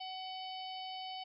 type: harmonic tone with a mistuned harmonic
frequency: 751 Hz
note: F#5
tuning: 26 cents sharp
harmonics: 1 / 3 / 4 / 5 / 6 / 7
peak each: -43 / -55 / -46 / -57 / -52 / -58 dBFS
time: 0-1.24 s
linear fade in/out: 10 ms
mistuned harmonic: 7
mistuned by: -48 cents
effects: none